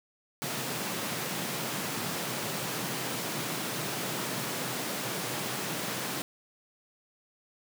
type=high-pass noise; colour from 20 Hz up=pink; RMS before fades=-34 dBFS; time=0.42-6.22 s; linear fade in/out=0 ms; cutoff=120 Hz; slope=48 dB/octave; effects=none